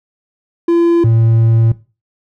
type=tone pair in turn; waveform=triangle; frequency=340 / 113.71 Hz; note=F4 / A#2; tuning=-46 / -43 cents; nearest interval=octave + perfect fifth; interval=1897 cents; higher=first; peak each=-6 dBFS; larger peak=neither; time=0.68-1.04 / 1.04-1.72 s; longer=second; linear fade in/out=5 ms; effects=noise-tail reverb RT60 0.3 s tail -17 dB re dry